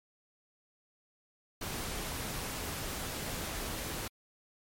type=noise; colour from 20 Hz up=pink; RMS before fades=-38 dBFS; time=1.61-4.08 s; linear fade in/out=5 ms; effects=MP3 64 kbps